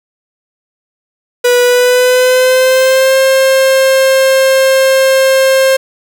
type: tone with pitch glide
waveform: 45% pulse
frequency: 490 to 531.3 Hz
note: B4 to C5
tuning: -14 to +26 cents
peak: -6 dBFS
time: 1.44-5.77 s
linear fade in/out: 10 ms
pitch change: +140 cents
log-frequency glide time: 1.62-3.17 s
effects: 8-bit